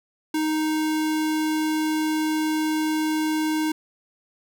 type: tone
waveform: square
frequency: 311.2 Hz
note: D#4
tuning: in tune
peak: -22 dBFS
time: 0.34-3.72 s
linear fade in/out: 5 ms
effects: none